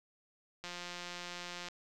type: click train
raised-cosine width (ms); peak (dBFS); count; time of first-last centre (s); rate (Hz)
0.2; -26; 185; 0.64-1.685; 176
effects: none